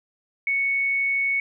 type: tone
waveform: sine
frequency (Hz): 2217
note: C#7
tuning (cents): 0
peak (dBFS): -20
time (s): 0.47-1.4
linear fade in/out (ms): 2
effects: none